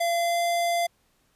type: tone with pitch glide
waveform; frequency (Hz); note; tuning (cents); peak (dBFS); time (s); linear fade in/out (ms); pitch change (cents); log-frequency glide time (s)
square; 684 to 688.4; F5 to F5; -36 to -25; -23; 0-0.87; 10; +11; 0.15-0.41
effects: pink hiss -67 dBFS RMS until 1.35 s + resampled to 32000 Hz